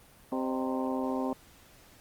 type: harmonic tone with a mistuned harmonic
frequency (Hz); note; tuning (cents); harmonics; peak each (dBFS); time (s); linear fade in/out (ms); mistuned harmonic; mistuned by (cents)
130.81; C3; 0; 2 / 3 / 4 / 5 / 6 / 7 / 8; -31 / -38 / -37 / -39 / -40 / -40 / -42; 0.32-1.33; 2; 5; -110
effects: pink hiss -57 dBFS RMS until 2 s + Opus 32 kbps